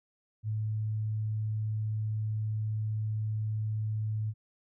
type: tone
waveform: sine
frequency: 108.1 Hz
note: A2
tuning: 30 cents flat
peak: -29 dBFS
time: 0.43-4.34 s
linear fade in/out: 50 ms
effects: none